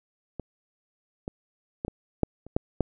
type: clicks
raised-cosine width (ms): 2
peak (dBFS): -20 / -19 / -16 / -18 / -8 / -30 / -9 / -9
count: 8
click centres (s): 0.397 / 1.279 / 1.849 / 1.881 / 2.233 / 2.466 / 2.565 / 2.807
effects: none